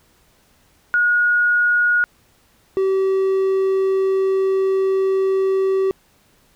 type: tone pair in turn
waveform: sine / triangle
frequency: 1445 / 383.9 Hz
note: F#6 / G4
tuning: -41 / -36 cents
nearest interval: octave + major seventh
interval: 2295 cents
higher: first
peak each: -13 dBFS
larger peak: neither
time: 0.94-2.04 / 2.77-5.91 s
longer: second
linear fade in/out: 0 ms
effects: pink hiss -57 dBFS RMS until 6.55 s